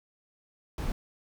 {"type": "noise", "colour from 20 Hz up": "brown", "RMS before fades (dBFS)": -31, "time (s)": [0.78, 0.92], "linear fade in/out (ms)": 2, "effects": []}